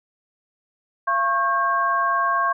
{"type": "tone cluster", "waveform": "sine", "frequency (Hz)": [681, 1095, 1594], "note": ["F5", "C#6", "G6"], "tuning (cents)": [-44, -22, 28], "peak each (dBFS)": [-27, -19, -25], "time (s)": [1.07, 2.53], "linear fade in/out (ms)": 10, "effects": []}